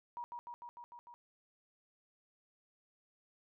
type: tone with echo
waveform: sine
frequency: 956 Hz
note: A#5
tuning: 43 cents sharp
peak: -40 dBFS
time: 0.17-0.24 s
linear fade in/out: 0 ms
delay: 150 ms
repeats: 6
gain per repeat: -2 dB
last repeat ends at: 1.14 s
effects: none